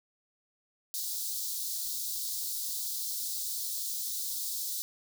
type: high-pass noise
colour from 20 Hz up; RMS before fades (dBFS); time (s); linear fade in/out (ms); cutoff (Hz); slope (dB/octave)
white; -35; 0.94-4.82; 0; 3800; 48
effects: none